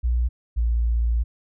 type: tone pair in turn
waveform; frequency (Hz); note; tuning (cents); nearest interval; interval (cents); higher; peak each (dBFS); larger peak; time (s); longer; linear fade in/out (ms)
sine; 60.1 / 57.8; B1 / A#1; -46 / -14; minor second; 68; first; -18; neither; 0.03-0.29 / 0.56-1.24; second; 20
effects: none